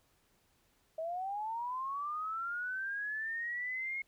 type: linear sweep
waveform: sine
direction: up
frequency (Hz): 629 to 2168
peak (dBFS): -35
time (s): 0.98-4.02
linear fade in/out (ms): 5
effects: pink hiss -72 dBFS RMS until 4.07 s